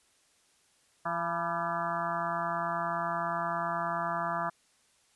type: harmonic tone with a mistuned harmonic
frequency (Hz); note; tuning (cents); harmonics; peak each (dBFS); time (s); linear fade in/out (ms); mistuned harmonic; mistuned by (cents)
170; F3; -46; 1 / 2 / 4 / 5 / 6 / 7 / 8 / 9 / 10; -41 / -46 / -35 / -41 / -36 / -35 / -39 / -43 / -42; 1.05-4.5; 10; 6; -57
effects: white hiss -67 dBFS RMS until 5.15 s + resampled to 24000 Hz